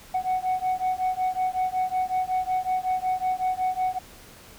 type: beating tone pair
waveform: sine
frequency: 740 / 745.4 Hz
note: F#5 / F#5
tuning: 0 / +13 cents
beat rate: 5.4 Hz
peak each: -24 dBFS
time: 0.14-3.99 s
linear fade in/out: 10 ms
effects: tanh soft clip ceiling -20 dBFS + pink hiss -48 dBFS RMS until 4.58 s